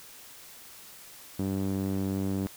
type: tone with band-pass filter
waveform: sawtooth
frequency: 96.8 Hz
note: G2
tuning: 21 cents flat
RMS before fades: -30 dBFS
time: 1.39-2.47 s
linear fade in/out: 0 ms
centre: 250 Hz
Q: 1.5
effects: white hiss -49 dBFS RMS until 2.56 s